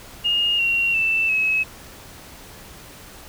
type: tone with pitch steps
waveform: sine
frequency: 2843 / 2749 / 2659 / 2571 Hz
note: F7 / F7 / E7 / E7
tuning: +30 / -28 / +14 / -44 cents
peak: -17 dBFS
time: 0.24-1.64 s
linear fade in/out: 20 ms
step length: 350 ms
effects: pink hiss -42 dBFS RMS until 3.28 s